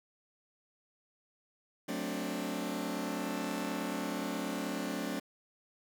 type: chord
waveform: sawtooth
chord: D dominant seventh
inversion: first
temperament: just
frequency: 183.54 / 220.2 / 264.3 / 293.7 Hz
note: F#3 / A3 / C4 / D4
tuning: -14 / +2 / +18 / 0 cents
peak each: -37 / -36 / -36 / -35 dBFS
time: 1.88-5.2 s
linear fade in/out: 10 ms
effects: 9-bit